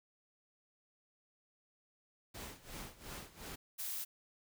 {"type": "noise with tremolo", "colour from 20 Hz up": "pink", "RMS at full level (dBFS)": -46, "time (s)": [2.34, 3.56], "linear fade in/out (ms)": 10, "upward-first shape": "sine", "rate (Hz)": 2.8, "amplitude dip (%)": 85}
{"type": "noise", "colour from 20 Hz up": "blue", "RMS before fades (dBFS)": -41, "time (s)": [3.78, 4.05], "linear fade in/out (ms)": 20}
{"effects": []}